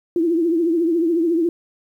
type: tone with vibrato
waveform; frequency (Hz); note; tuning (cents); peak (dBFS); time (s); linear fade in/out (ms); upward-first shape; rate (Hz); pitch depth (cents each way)
sine; 334.4; E4; +25; -15; 0.16-1.49; 2; triangle; 14; 110
effects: 9-bit